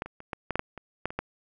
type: clicks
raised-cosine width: 0.5 ms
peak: -16 / -25 / -28 / -17 / -14 / -12 / -13 / -25 / -12 / -23 / -14 dBFS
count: 11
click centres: 0.021 / 0.06 / 0.204 / 0.332 / 0.507 / 0.556 / 0.594 / 0.777 / 1.056 / 1.105 / 1.19 s
effects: none